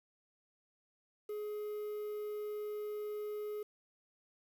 triangle tone with quantisation, 420.6 Hz, G#4, 22 cents sharp, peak -36 dBFS, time 1.29-3.63 s, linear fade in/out 5 ms, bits 10, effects none

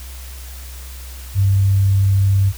sine tone, 98 Hz, G2, in tune, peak -11 dBFS, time 1.34-2.53 s, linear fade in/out 50 ms, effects added 64 Hz sine -31 dBFS peak until 2.57 s + white hiss -39 dBFS RMS until 2.57 s

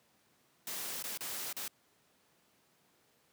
white noise with dropouts, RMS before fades -40 dBFS, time 0.67-1.68 s, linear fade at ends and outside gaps 2 ms, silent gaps 1.026-1.039 / 1.175-1.207 / 1.528-1.566 s, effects pink hiss -70 dBFS RMS until 3.32 s + high-pass 150 Hz 12 dB/octave

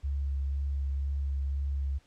sine tone with vibrato, 69.3 Hz, C#2, in tune, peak -28 dBFS, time 0.03-1.99 s, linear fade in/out 20 ms, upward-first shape sine, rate 2 Hz, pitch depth 15 cents each way, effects pink hiss -65 dBFS RMS until 2.06 s + low-pass 7000 Hz 12 dB/octave

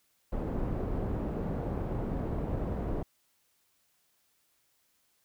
pink low-pass noise, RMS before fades -33 dBFS, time 0.32-3.03 s, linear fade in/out 5 ms, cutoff 570 Hz, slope 12 dB/octave, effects white hiss -72 dBFS RMS until 5.24 s

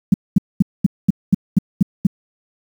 sine tone bursts, 191.7 Hz, G3, 38 cents flat, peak -6 dBFS, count 9, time 0.12-2.069 s, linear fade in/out 5 ms, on 21 ms, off 220 ms, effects 7-bit

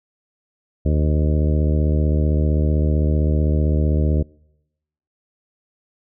harmonic tone with a mistuned harmonic, 75.6 Hz, D#2, 49 cents flat, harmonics 1 / 2 / 3 / 4 / 5 / 6 / 7 / 8, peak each -16 / -22 / -26 / -28 / -30 / -32 / -33 / -34 dBFS, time 0.85-4.23 s, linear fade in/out 10 ms, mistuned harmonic 8, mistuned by +40 cents, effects noise-tail reverb RT60 0.9 s tail -26 dB re dry

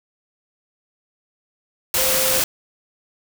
sine tone in noise, 522 Hz, C5, 4 cents flat, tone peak -24 dBFS, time 1.98-2.4 s, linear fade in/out 2 ms, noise white, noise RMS -19 dBFS, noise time 1.94-2.44 s, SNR -8 dB, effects none

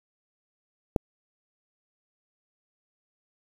click, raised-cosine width 2 ms, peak -8 dBFS, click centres 0.962 s, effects 7-bit

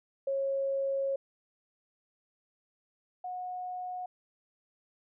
sine tone pair in turn, 546 / 728.8 Hz, C#5 / F#5, -26 / -26 cents, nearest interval perfect fourth, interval 500 cents, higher second, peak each -28 / -35 dBFS, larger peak first, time 0.27-1.16 / 3.24-4.06 s, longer first, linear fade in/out 5 ms, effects none

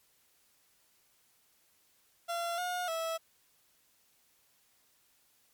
30% pulse tone with pitch steps, 684 / 718 / 654 Hz, F5 / F5 / E5, -36 / +48 / -14 cents, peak -30 dBFS, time 2.28-3.18 s, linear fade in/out 20 ms, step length 300 ms, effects white hiss -69 dBFS RMS until 5.53 s + MP3 96 kbps

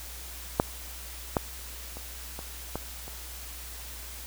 clicks, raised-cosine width 1 ms, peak -6 / -9 / -27 / -24 / -17 / -28 dBFS, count 6, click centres 0.599 / 1.368 / 1.97 / 2.391 / 2.756 / 3.08 s, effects added 60 Hz sine -43 dBFS peak until 4.26 s + white hiss -43 dBFS RMS until 4.26 s

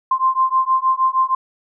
sine beating tone pair, 1044 / 1050.4 Hz, C6 / C6, -4 / +6 cents, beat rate 6.4 Hz, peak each -17 / -17 dBFS, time 0.11-1.35 s, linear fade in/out 5 ms, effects none

